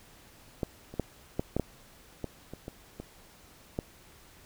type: clicks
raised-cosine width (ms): 2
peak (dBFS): -16 / -30 / -15 / -15 / -15 / -14 / -20 / -27 / -25 / -25 / -17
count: 11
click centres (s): 0.632 / 0.94 / 0.997 / 1.395 / 1.566 / 1.597 / 2.243 / 2.536 / 2.681 / 3 / 3.789
effects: pink hiss -56 dBFS RMS until 4.45 s